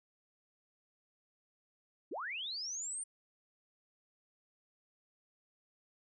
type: linear sweep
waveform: sine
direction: up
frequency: 226.6 to 9080 Hz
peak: -38 dBFS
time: 2.11-3.04 s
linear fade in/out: 10 ms
effects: none